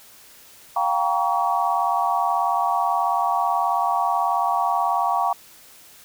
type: chord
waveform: sine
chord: G half-diminished seventh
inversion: third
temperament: just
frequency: 705.6 / 784 / 940.8 / 1128.9 Hz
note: F5 / G5 / Bb5 / Db6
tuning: +18 / 0 / +16 / +31 cents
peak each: -24 dBFS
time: 0.76-5.33 s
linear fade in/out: 5 ms
effects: white hiss -48 dBFS RMS until 6.04 s